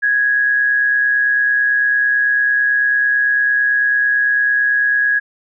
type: tone with amplitude modulation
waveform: sine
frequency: 1661.2 Hz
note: G#6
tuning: in tune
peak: -10 dBFS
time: 0.02-5.2 s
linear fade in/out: 20 ms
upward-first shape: sine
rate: 129 Hz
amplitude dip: 40%
effects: none